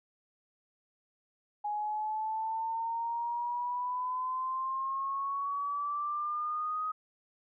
sine exponential sweep, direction up, 830.6 to 1260 Hz, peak -31 dBFS, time 1.64-6.92 s, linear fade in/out 10 ms, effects none

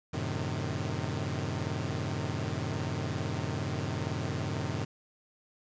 sawtooth chord, F# diminished seventh, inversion none, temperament equal with one note detuned, 92.5 / 110 / 130.81 / 152.89 Hz, F#2 / A2 / C3 / Eb3, 0 / 0 / 0 / -30 cents, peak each -33 dBFS, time 0.13-4.85 s, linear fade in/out 10 ms, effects resampled to 16000 Hz + 9-bit

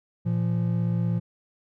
triangle tone pair together, 115.5 / 171.81 Hz, A#2 / F3, -16 / -28 cents, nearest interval perfect fifth, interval 688 cents, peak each -23 dBFS, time 0.25-1.2 s, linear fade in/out 20 ms, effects none

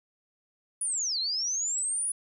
sine linear two-way sweep, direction down then up, 9956 to 4003 to 9956 Hz, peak -27 dBFS, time 0.81-2.12 s, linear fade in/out 5 ms, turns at 1.19 s, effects none

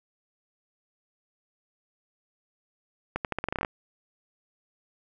accelerating click train, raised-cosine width 0.5 ms, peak -13 dBFS, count 12, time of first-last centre 3.16-3.648 s, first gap 88 ms, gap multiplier 0.85, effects none

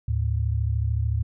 sine tone pair together, 75.5 / 109.09 Hz, D2 / A2, +48 / -14 cents, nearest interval tritone, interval 638 cents, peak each -24 dBFS, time 0.08-1.23 s, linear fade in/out 5 ms, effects none

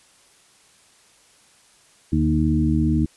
harmonic tone with a mistuned harmonic, 77.78 Hz, D#2, in tune, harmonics 1 / 2 / 3 / 4, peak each -22 / -22 / -22 / -22 dBFS, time 2.12-3.06 s, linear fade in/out 10 ms, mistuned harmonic 2, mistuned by -36 cents, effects white hiss -55 dBFS RMS until 3.16 s + resampled to 24000 Hz

